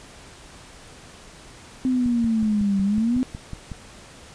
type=exponential two-way sweep; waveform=sine; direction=down then up; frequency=260.4 to 192.8 to 260.4 Hz; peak=-18 dBFS; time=1.85-3.23 s; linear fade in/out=0 ms; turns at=2.82 s
type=click train; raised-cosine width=5 ms; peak=-20 dBFS; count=10; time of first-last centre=2.06-3.717 s; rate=5.43 Hz
effects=pink hiss -45 dBFS RMS until 4.34 s + resampled to 22050 Hz